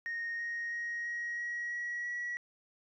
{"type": "tone with pitch steps", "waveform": "sine", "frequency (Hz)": [1857, 1868.8, 1880.7, 1892.7, 1904.8, 1916.9, 1929.2], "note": ["A#6", "A#6", "A#6", "A#6", "A#6", "A#6", "B6"], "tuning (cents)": [-7, 4, 15, 26, 37, 48, -41], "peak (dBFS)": -33, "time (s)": [0.06, 2.37], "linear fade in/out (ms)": 0, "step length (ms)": 330, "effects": ["tanh soft clip ceiling -32 dBFS"]}